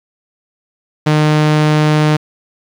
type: tone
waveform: sawtooth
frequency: 152.4 Hz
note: D#3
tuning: 36 cents flat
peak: -5 dBFS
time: 1.06-2.17 s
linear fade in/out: 10 ms
effects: low-pass 5000 Hz 12 dB/octave + 7-bit